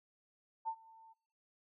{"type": "tone with ADSR envelope", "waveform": "sine", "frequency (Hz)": 897, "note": "A5", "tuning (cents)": 33, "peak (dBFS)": -33, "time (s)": [0.65, 1.14], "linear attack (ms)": 30, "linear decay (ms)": 70, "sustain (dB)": -23, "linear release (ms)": 22, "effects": ["noise-tail reverb RT60 0.7 s tail -23 dB re dry"]}